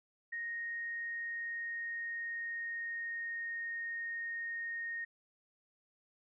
sine tone with pitch glide, 1864.7 to 1854 Hz, A#6 to A#6, 0 to -10 cents, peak -37 dBFS, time 0.32-5.05 s, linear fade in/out 10 ms, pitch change -10 cents, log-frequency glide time 0.49-3.71 s, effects none

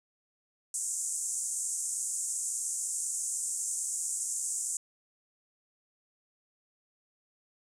white band-pass noise, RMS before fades -34 dBFS, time 0.74-4.77 s, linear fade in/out 2 ms, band 6800 to 9000 Hz, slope 48 dB/octave, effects none

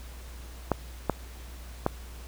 clicks, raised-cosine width 1 ms, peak -9 dBFS, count 3, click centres 0.717 / 1.097 / 1.864 s, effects added 60 Hz sine -41 dBFS peak until 2.27 s + pink hiss -50 dBFS RMS until 2.27 s

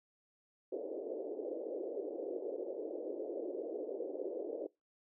white band-pass noise, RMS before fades -41 dBFS, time 0.72-4.67 s, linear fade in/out 5 ms, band 320 to 550 Hz, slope 48 dB/octave, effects noise-tail reverb RT60 0.2 s tail -22 dB re dry

